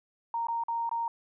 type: tone with dropouts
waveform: sine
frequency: 928 Hz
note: A#5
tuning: 8 cents flat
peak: -28 dBFS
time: 0.34-1.08 s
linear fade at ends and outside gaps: 2 ms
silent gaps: 0.47-0.484 / 0.637-0.683 / 0.893-0.913 s
effects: none